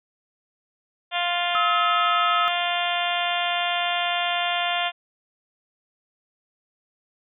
harmonic tone, 349.8 Hz, F4, 3 cents sharp, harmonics 2 / 3 / 4 / 5 / 6 / 7 / 8 / 9 / 10, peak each -26 / -32 / -32 / -33 / -33 / -33 / -31 / -31 / -31 dBFS, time 1.11-4.92 s, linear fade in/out 50 ms
sine tone, 1287 Hz, E6, 42 cents flat, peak -20 dBFS, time 1.55-2.48 s, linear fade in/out 0 ms
effects none

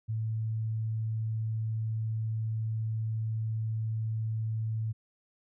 sine tone, 110.7 Hz, A2, 11 cents sharp, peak -29 dBFS, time 0.08-4.93 s, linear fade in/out 20 ms, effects none

